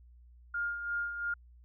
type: tone with tremolo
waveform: sine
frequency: 1412 Hz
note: F6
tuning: 19 cents sharp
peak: -30 dBFS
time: 0.54-1.34 s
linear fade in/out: 5 ms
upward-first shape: sine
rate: 2.9 Hz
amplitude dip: 55%
effects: added 60 Hz sine -54 dBFS peak until 1.64 s